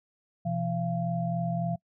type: tone cluster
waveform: sine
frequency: 126.1 / 169.7 / 686 Hz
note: B2 / F3 / F5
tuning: +36 / -49 / -31 cents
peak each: -33 / -29 / -33 dBFS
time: 0.45-1.76 s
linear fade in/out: 10 ms
effects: noise-tail reverb RT60 0.1 s tail -24 dB re dry